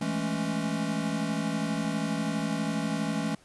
square chord, A major seventh, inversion second, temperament equal, 164.81 / 207.7 / 220 / 277.2 Hz, E3 / G#3 / A3 / C#4, 0 / 0 / 0 / 0 cents, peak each -34 dBFS, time 0.01-3.35 s, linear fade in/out 5 ms, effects pink hiss -59 dBFS RMS until 3.44 s + resampled to 24000 Hz

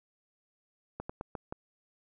slowing click train, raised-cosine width 1 ms, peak -23 dBFS, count 5, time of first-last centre 1-1.525 s, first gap 95 ms, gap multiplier 1.22, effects none

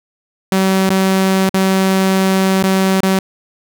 sawtooth tone with dropouts, 190.7 Hz, G3, 47 cents flat, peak -7 dBFS, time 0.52-3.19 s, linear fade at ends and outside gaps 2 ms, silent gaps 0.893-0.902 / 1.493-1.541 / 2.627-2.636 / 3.005-3.031 s, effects none

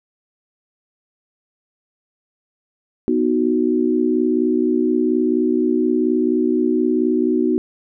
sine chord, B major, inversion none, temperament equal, 246.9 / 311.1 / 370 Hz, B3 / D#4 / F#4, 0 / 0 / 0 cents, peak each -19 dBFS, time 3.08-7.58 s, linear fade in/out 0 ms, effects none

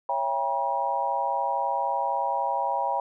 sine chord, C# diminished seventh, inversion none, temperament just, 554.4 / 665.2 / 798.3 / 957.9 Hz, C#5 / E5 / G5 / Bb5, 0 / +16 / +31 / +47 cents, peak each -32 / -33 / -28 / -27 dBFS, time 0.09-3 s, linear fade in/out 2 ms, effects none

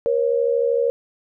sine tone pair together, 475 / 548 Hz, A#4 / C#5, +33 / -20 cents, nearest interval major second, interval 247 cents, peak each -18 / -21 dBFS, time 0.06-0.9 s, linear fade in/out 0 ms, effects none

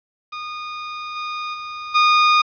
sawtooth tone with level steps, 1227 Hz, D#6, 25 cents flat, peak -24 / -21 / -25 / -8 dBFS, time 0.32-2.42 s, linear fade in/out 10 ms, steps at 1.15 / 1.53 / 1.94 s, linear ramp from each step 20 ms, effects resampled to 11025 Hz + 8-bit

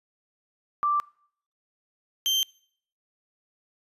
sine / 35% pulse tone pair in turn, 1174.7 / 3136 Hz, D6 / G7, 0 / 0 cents, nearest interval octave + perfect fourth, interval 1700 cents, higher second, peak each -21 / -20 dBFS, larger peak second, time 0.83-1 / 2.26-2.43 s, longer neither, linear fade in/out 0 ms, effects noise-tail reverb RT60 0.6 s tail -24 dB re dry + resampled to 32000 Hz

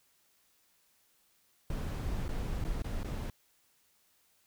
brown noise with dropouts, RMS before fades -35 dBFS, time 1.7-3.3 s, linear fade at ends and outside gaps 2 ms, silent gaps 2.282-2.29 / 2.641-2.648 / 2.822-2.843 / 3.033-3.045 s, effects white hiss -70 dBFS RMS until 4.46 s

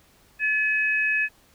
sine tone pair together, 1723 / 2545 Hz, A6 / D#7, -37 / +39 cents, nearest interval perfect fifth, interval 676 cents, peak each -23 / -23 dBFS, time 0.39-1.29 s, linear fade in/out 50 ms, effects pink hiss -58 dBFS RMS until 1.54 s

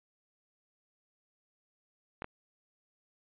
clicks, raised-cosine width 0.5 ms, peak -22 / -24 dBFS, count 2, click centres 2.221 / 2.244 s, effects resampled to 8000 Hz

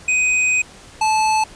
square tone pair in turn, 2504 / 870.1 Hz, D#7 / A5, +10 / -20 cents, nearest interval octave + tritone, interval 1830 cents, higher first, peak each -15 / -15 dBFS, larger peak neither, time 0.08-0.62 / 1.01-1.44 s, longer first, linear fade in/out 5 ms, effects pink hiss -42 dBFS RMS until 1.55 s + resampled to 22050 Hz

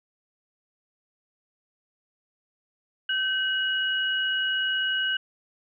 sine tone pair together, 1541 / 2909 Hz, G6 / F#7, -30 / -30 cents, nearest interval major seventh, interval 1100 cents, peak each -26 dBFS, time 3.09-5.17 s, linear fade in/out 5 ms, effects none

